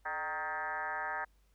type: tone with frequency modulation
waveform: sine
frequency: 1261 Hz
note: D#6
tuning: 23 cents sharp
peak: -34 dBFS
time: 0.05-1.25 s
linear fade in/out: 10 ms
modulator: 164 Hz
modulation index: 3.5
effects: added 50 Hz sine -65 dBFS peak until 1.54 s + pink hiss -75 dBFS RMS until 1.54 s